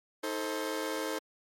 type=chord; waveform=sawtooth; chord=A diminished; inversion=second; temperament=just; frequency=316.8 / 440 / 528 Hz; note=Eb4 / A4 / C5; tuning=+31 / 0 / +16 cents; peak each=-33 dBFS; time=0.23-1.19 s; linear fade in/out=10 ms; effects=MP3 64 kbps